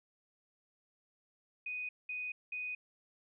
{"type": "tone bursts", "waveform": "sine", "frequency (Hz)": 2490, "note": "D#7", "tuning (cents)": 1, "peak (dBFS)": -37, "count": 3, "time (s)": [1.66, 2.75], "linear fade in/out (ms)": 5, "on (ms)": 230, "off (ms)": 200, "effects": []}